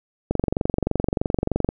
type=click train; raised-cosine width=2 ms; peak=-7 dBFS; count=33; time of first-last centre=0.31-1.689 s; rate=23.2 Hz; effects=none